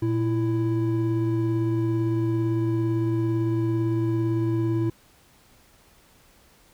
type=tone pair together; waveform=triangle; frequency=116.4 / 331.4 Hz; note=A#2 / E4; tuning=-2 / +9 cents; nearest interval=octave + tritone; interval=1811 cents; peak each=-22 dBFS; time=0.02-4.9 s; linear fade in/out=5 ms; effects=pink hiss -57 dBFS RMS until 6.73 s